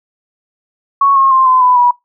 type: tone with pitch steps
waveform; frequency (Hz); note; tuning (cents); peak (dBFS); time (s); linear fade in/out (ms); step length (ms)
sine; 1108.7 / 1080.3 / 1052.5 / 1025.5 / 999.2 / 973.6; C#6 / C#6 / C6 / C6 / B5 / B5; 0 / -45 / +10 / -35 / +20 / -25; -6; 1.01-1.91; 5; 150
effects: noise-tail reverb RT60 0.2 s tail -26 dB re dry